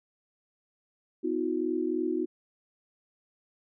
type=tone cluster; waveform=sine; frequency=252.4 / 319.4 / 362.7 Hz; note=B3 / D#4 / F#4; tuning=+38 / +45 / -34 cents; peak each=-34 / -30 / -30 dBFS; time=1.23-2.26 s; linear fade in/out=20 ms; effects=none